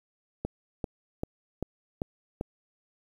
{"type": "click train", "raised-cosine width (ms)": 2, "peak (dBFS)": -17, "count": 6, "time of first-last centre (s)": [0.45, 2.411], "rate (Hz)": 2.55, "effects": ["9-bit"]}